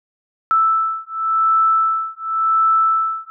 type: beating tone pair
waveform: sine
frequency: 1318.5 / 1319.41 Hz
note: E6 / E6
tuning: 0 / +1 cents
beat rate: 0.91 Hz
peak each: -17 dBFS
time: 0.51-3.3 s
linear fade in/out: 0 ms
effects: none